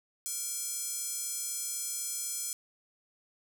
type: tone with high-pass filter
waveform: square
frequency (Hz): 468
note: A#4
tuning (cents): +7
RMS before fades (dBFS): -36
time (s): 0.26-2.53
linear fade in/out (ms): 0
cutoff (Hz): 7600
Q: 2
effects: none